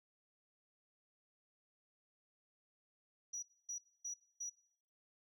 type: tone bursts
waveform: sine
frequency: 5830 Hz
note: F#8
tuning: 26 cents flat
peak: -39 dBFS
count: 4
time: 3.33-4.498 s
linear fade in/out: 10 ms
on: 97 ms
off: 260 ms
effects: noise-tail reverb RT60 0.7 s tail -23 dB re dry + tanh soft clip ceiling -38 dBFS